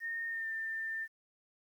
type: tone with pitch glide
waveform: sine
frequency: 1836 to 1793 Hz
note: A#6 to A6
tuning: -27 to +32 cents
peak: -35 dBFS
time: 0-1.08 s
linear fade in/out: 50 ms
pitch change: -41 cents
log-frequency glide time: 0.29-0.5 s
effects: 11-bit